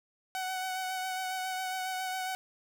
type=tone with vibrato; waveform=sawtooth; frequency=748 Hz; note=F#5; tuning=19 cents sharp; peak=-29 dBFS; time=0.35-2.35 s; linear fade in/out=0 ms; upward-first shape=sine; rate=7.3 Hz; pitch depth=20 cents each way; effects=none